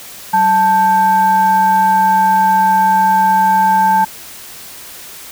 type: tone with frequency modulation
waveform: sine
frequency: 880 Hz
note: A5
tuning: in tune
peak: -8 dBFS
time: 0.33-4.05 s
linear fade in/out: 10 ms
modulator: 691 Hz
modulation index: 0.42
effects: white hiss -33 dBFS RMS until 5.31 s